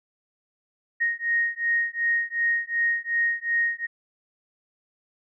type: beating tone pair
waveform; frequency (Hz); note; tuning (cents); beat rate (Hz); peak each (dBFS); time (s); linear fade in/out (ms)
sine; 1864.7 / 1867.4; A#6 / A#6; 0 / +3; 2.7; -25; 1-3.87; 20
effects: none